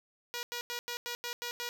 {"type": "tone bursts", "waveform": "5% pulse", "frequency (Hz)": 480.8, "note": "B4", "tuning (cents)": -46, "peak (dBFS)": -24, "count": 8, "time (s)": [0.34, 1.69], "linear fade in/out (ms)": 0, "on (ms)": 90, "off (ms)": 90, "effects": []}